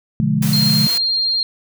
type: chord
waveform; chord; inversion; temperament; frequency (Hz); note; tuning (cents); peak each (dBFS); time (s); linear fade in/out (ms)
sine; B diminished seventh; none; equal with one note detuned; 123.47 / 146.83 / 174.61 / 211.9; B2 / D3 / F3 / Ab3; 0 / 0 / 0 / +35; -23 / -18 / -21 / -18; 0.2-0.87; 0
type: noise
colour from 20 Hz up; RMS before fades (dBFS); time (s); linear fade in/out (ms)
white; -26; 0.42-0.98; 5
type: tone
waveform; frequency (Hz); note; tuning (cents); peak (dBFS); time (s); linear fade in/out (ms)
sine; 4204; C8; +7; -15; 0.53-1.43; 2
effects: none